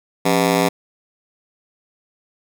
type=ring-modulated tone; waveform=15% pulse; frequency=223.8 Hz; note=A3; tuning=30 cents sharp; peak=-5 dBFS; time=0.25-0.69 s; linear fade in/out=10 ms; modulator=49.1 Hz; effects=none